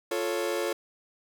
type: chord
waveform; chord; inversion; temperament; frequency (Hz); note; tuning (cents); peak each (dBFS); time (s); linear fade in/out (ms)
40% pulse; F augmented; none; equal; 349.2 / 440 / 554.4; F4 / A4 / C#5; 0 / 0 / 0; -31; 0.11-0.73; 5
effects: none